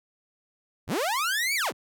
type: linear two-way sweep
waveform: sawtooth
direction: up then down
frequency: 41.46 to 2349 to 47.39 Hz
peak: -21 dBFS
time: 0.87-1.73 s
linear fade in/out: 50 ms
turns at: 1.55 s
effects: none